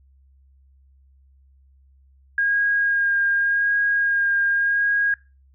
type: tone with vibrato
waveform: sine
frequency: 1625 Hz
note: G#6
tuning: 38 cents flat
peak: -17 dBFS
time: 2.38-5.14 s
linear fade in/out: 2 ms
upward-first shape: sine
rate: 0.87 Hz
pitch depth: 15 cents each way
effects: noise-tail reverb RT60 0.3 s tail -22 dB re dry + added 67 Hz sine -52 dBFS peak until 5.54 s